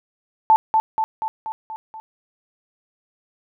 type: tone with echo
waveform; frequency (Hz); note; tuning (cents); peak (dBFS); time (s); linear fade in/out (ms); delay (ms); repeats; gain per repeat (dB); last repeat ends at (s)
sine; 880; A5; 0; -9; 0.5-0.56; 0; 240; 6; -4; 2
effects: none